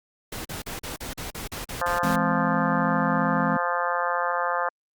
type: noise bursts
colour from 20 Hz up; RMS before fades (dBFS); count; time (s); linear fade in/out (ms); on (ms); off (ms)
pink; -34; 11; 0.32-2.16; 5; 130; 41
type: harmonic tone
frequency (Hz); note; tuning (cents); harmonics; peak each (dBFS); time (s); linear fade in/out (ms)
174.61; F3; 0; 3 / 4 / 5 / 6 / 7 / 8 / 9 / 10; -30 / -31 / -30 / -30 / -29 / -35 / -32 / -35; 1.81-4.69; 5
type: chord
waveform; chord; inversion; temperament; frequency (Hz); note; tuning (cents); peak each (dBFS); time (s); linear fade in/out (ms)
triangle; E augmented; none; equal with one note detuned; 164.81 / 207.7 / 260; E3 / G#3 / B#3; 0 / 0 / -11; -26; 2.03-3.57; 5
effects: Opus 48 kbps